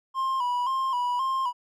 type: tone with vibrato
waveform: triangle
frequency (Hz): 1018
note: C6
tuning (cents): -48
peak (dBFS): -22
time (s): 0.14-1.53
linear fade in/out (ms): 50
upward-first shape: square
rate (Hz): 1.9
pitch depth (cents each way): 69
effects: none